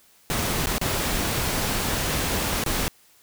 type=noise with dropouts; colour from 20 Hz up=pink; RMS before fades=-25 dBFS; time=0.3-2.88 s; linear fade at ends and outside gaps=0 ms; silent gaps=0.659-0.67 / 0.782-0.814 / 2.638-2.662 s; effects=white hiss -57 dBFS RMS until 3.22 s